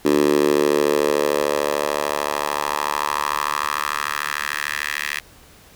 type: tone with high-pass filter sweep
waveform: 10% pulse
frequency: 73.42 Hz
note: D2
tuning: in tune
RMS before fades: -21 dBFS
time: 0.05-5.2 s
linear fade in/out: 5 ms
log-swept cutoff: 320 to 2000 Hz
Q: 2.7
effects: pink hiss -48 dBFS RMS until 5.75 s